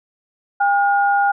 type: tone pair together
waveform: sine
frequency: 804.5 / 1430 Hz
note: G5 / F6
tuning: +45 / +41 cents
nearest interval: minor seventh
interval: 996 cents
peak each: -14 / -19 dBFS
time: 0.6-1.32 s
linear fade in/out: 10 ms
effects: none